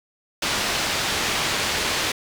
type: low-pass noise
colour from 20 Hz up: white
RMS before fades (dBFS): -24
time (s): 0.42-2.12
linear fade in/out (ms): 5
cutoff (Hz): 4500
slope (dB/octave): 12
effects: none